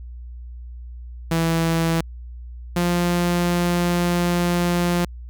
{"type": "tone pair in turn", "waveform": "sawtooth", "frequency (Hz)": [164.81, 174.78], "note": ["E3", "F3"], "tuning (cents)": [0, 2], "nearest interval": "minor second", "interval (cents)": 102, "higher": "second", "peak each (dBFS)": -14, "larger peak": "neither", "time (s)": [[1.31, 2.01], [2.76, 5.05]], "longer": "second", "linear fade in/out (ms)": 5, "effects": ["added 60 Hz sine -33 dBFS peak until 5.29 s"]}